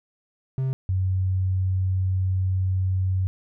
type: tone pair in turn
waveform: triangle / sine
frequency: 132 / 93.66 Hz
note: C3 / F#2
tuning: +16 / +22 cents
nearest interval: tritone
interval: 594 cents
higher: first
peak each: -20 dBFS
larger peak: neither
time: 0.58-0.73 / 0.89-3.27 s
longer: second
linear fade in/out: 0 ms
effects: none